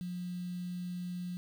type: tone with quantisation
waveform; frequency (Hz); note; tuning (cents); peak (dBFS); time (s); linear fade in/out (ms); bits
sine; 178.4; F3; +37; -36; 0.01-1.37; 0; 9
effects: none